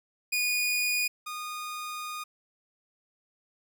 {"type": "tone pair in turn", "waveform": "sawtooth", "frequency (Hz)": [2458, 1229], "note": ["D#7", "D#6"], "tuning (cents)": [-22, -22], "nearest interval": "octave", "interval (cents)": 1200, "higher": "first", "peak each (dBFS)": [-22, -31], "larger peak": "first", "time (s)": [[0.32, 1.08], [1.26, 2.24]], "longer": "second", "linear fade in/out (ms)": 10, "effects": []}